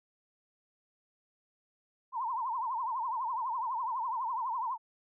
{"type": "tone with vibrato", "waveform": "sine", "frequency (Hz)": 970, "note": "B5", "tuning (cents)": -31, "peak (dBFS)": -31, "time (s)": [2.12, 4.78], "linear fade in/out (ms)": 50, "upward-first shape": "triangle", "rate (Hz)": 12, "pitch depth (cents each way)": 200, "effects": []}